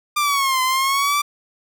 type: exponential two-way sweep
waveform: sawtooth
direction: down then up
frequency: 1199 to 1024 to 1176 Hz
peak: -13 dBFS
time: 0.16-1.22 s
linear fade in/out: 10 ms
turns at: 0.62 s
effects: none